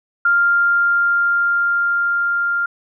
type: tone with level ramp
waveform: sine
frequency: 1396.9 Hz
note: F6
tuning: in tune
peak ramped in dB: -11 to -16 dBFS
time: 0.25-2.66 s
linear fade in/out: 5 ms
effects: none